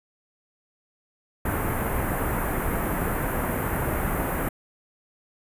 pink band-stop noise, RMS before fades -26 dBFS, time 1.45-4.49 s, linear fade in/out 5 ms, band 1900 to 12000 Hz, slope 24 dB/octave, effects resampled to 32000 Hz

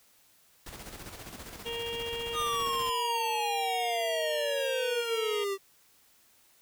pink noise with tremolo, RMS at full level -43 dBFS, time 0.66-2.9 s, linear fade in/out 5 ms, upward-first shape square, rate 15 Hz, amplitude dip 45%
harmonic tone, 466.2 Hz, A#4, in tune, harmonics 1 / 2 / 4 / 5 / 6 / 7, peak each -36 / -45 / -48 / -48 / -39 / -40 dBFS, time 1.65-5.45 s, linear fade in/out 20 ms
square exponential sweep, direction down, 1244.5 to 386.3 Hz, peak -30 dBFS, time 2.33-5.58 s, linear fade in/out 50 ms
effects white hiss -63 dBFS RMS until 6.61 s

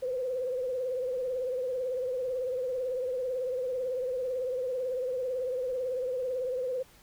sine tone with vibrato, 508 Hz, B4, 49 cents sharp, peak -29 dBFS, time 0.02-6.83 s, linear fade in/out 10 ms, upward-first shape triangle, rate 18 Hz, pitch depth 81 cents each way, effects pink hiss -58 dBFS RMS until 7.02 s

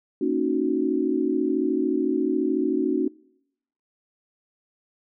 sine chord, D# minor seventh, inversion second, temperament equal, 233.1 / 277.2 / 311.1 / 370 Hz, A#3 / C#4 / D#4 / F#4, 0 / 0 / 0 / 0 cents, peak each -30 / -25 / -26 / -25 dBFS, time 0.21-3.08 s, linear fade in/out 5 ms, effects noise-tail reverb RT60 0.8 s tail -24 dB re dry

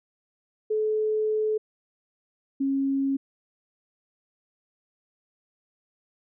sine tone pair in turn, 431.1 / 272.9 Hz, A4 / C#4, -35 / -27 cents, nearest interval minor sixth, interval 792 cents, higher first, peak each -22 dBFS, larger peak neither, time 0.7-1.58 / 2.6-3.17 s, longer first, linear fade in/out 10 ms, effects none

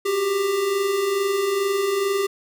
square tone pair together, 375.2 / 397.5 Hz, F#4 / G4, +24 / +24 cents, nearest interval minor second, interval 100 cents, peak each -30 / -21 dBFS, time 0.05-2.27 s, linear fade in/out 10 ms, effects none

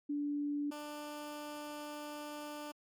sine / 15% pulse tone pair in turn, 290.4 / 296.5 Hz, D4 / D4, -19 / +17 cents, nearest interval unison, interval 36 cents, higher second, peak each -33 / -36 dBFS, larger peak first, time 0.09-0.71 / 0.71-2.72 s, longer second, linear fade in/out 10 ms, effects MP3 96 kbps

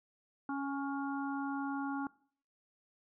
harmonic tone with a mistuned harmonic, 277.3 Hz, C#4, 1 cent sharp, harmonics 1 / 3 / 4 / 5, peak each -36 / -41 / -45 / -44 dBFS, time 0.49-2.07 s, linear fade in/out 2 ms, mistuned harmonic 5, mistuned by +25 cents, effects noise-tail reverb RT60 0.5 s tail -21 dB re dry

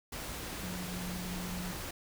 sine tone in noise, 180 Hz, F#3, 47 cents flat, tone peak -39 dBFS, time 0.63-1.72 s, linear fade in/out 5 ms, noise pink, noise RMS -41 dBFS, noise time 0.12-1.91 s, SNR -1 dB, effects none

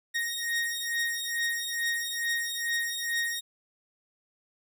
sawtooth beating tone pair, 1864.7 / 1867 Hz, A#6 / A#6, 0 / +2 cents, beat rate 2.3 Hz, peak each -28 dBFS, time 0.14-3.41 s, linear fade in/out 20 ms, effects none

